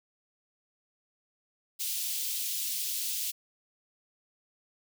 white high-pass noise, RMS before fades -33 dBFS, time 1.79-3.32 s, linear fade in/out 20 ms, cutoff 2900 Hz, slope 24 dB/octave, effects none

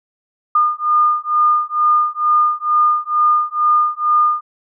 sine beating tone pair, 1214 / 1216.2 Hz, D#6 / D#6, -43 / -40 cents, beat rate 2.2 Hz, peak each -15 dBFS, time 0.55-4.41 s, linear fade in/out 5 ms, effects none

